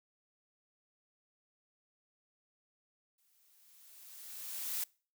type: noise with exponential growth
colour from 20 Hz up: blue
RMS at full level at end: -35 dBFS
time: 3.18-4.84 s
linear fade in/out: 5 ms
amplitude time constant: 360 ms
effects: noise-tail reverb RT60 0.4 s tail -25 dB re dry